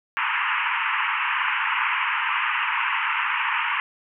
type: band-pass noise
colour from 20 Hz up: pink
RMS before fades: -24 dBFS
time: 0.17-3.8 s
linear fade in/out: 0 ms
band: 890 to 2900 Hz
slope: 96 dB/octave
effects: none